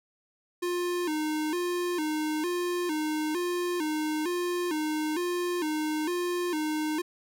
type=tone with vibrato; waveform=square; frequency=329.6 Hz; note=E4; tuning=in tune; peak=-28 dBFS; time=0.62-7.02 s; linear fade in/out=10 ms; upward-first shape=square; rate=1.1 Hz; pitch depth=120 cents each way; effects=none